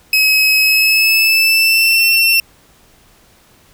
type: tone with pitch glide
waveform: 30% pulse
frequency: 2559 to 2703 Hz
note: D#7 to E7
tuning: +48 to +43 cents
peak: -6 dBFS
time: 0.13-2.4 s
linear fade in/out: 2 ms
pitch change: +95 cents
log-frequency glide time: 0.61-2.09 s
effects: pink hiss -49 dBFS RMS until 3.73 s